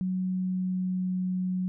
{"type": "tone with pitch glide", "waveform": "sine", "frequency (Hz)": [185.2, 183.92], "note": ["F#3", "F#3"], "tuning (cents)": [2, -10], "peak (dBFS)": -26, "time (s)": [0.01, 1.68], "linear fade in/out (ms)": 0, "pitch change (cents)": -12, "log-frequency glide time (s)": [0.23, 1.19], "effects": []}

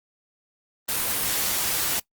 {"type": "noise", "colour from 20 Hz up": "white", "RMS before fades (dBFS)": -25, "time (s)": [0.88, 2], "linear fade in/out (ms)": 10, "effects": ["noise-tail reverb RT60 0.1 s tail -21 dB re dry", "Opus 24 kbps"]}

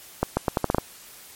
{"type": "accelerating click train", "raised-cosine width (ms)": 1, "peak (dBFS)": -6, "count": 8, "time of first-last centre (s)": [0.23, 0.783], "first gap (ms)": 140, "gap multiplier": 0.8, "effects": ["white hiss -46 dBFS RMS until 1.35 s", "MP3 64 kbps"]}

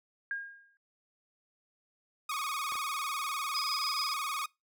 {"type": "tone with exponential decay", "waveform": "sine", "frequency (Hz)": 1621, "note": "G#6", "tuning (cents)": -42, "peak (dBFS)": -30, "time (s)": [0.31, 0.77], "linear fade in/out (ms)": 1, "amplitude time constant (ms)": 100}
{"type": "tone with vibrato", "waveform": "sawtooth", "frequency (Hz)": 1174.7, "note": "D6", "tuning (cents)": 0, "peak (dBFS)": -29, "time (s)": [2.29, 4.46], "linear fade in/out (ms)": 5, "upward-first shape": "square", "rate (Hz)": 20, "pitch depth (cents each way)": 93}
{"type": "clicks", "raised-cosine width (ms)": 0.5, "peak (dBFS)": -32, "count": 2, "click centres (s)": [2.722, 2.755]}
{"type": "tone with tremolo", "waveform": "sine", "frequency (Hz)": 4978, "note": "D#8", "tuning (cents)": 0, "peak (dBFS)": -30, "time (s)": [3.54, 4.14], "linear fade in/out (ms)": 10, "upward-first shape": "triangle", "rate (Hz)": 6.9, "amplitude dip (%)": 45}
{"effects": ["noise-tail reverb RT60 0.2 s tail -22 dB re dry"]}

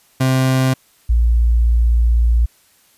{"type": "tone pair in turn", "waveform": ["30% pulse", "sine"], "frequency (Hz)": [130.81, 58.02], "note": ["C3", "A#1"], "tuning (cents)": [0, -7], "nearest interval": "octave + major second", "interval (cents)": 1407, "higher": "first", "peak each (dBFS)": -10, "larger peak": "neither", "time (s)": [[0.2, 0.74], [1.09, 2.46]], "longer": "second", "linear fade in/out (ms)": 10, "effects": ["white hiss -54 dBFS RMS until 2.97 s", "resampled to 32000 Hz"]}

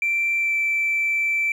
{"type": "tone with pitch glide", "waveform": "triangle", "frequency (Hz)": [2349, 2331], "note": ["D7", "D7"], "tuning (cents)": [0, -14], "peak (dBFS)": -16, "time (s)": [0.02, 1.52], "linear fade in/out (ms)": 2, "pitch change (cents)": -14, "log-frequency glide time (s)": [0.37, 0.54], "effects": ["tanh soft clip ceiling -16 dBFS"]}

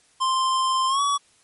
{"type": "tone with pitch glide", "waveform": "square", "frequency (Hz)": [1046.5, 1134.6], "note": ["C6", "C#6"], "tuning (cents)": [0, 40], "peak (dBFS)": -20, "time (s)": [0.2, 1.18], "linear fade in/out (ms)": 20, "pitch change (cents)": 140, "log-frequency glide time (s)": [0.88, 1.01], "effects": ["white hiss -59 dBFS RMS until 1.43 s", "MP3 48 kbps"]}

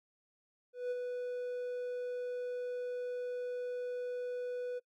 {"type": "tone with ADSR envelope", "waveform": "triangle", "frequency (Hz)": 493.9, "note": "B4", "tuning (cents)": 0, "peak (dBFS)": -30, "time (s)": [0.73, 4.8], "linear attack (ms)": 180, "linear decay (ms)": 29, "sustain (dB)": -4, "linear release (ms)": 23, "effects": ["noise-tail reverb RT60 0.1 s tail -25 dB re dry"]}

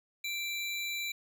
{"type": "tone pair together", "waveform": "square", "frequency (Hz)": [2349, 3951], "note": ["D7", "B7"], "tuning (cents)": [0, 0], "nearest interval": "major sixth", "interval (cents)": 900, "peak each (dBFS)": [-36, -39], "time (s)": [0.24, 1.12], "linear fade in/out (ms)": 5, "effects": []}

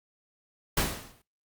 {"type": "noise with exponential decay", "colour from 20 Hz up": "pink", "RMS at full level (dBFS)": -23, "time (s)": [0.77, 1.22], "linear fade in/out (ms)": 5, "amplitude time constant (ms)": 96, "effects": ["noise-tail reverb RT60 0.2 s tail -20 dB re dry", "Opus 48 kbps"]}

